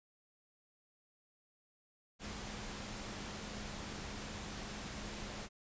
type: tone in noise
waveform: sine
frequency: 207.7 Hz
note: G#3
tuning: in tune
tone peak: -51 dBFS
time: 2.19-5.49 s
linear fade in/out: 50 ms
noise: pink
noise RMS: -45 dBFS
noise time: 2.19-5.49 s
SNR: -9 dB
effects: resampled to 16000 Hz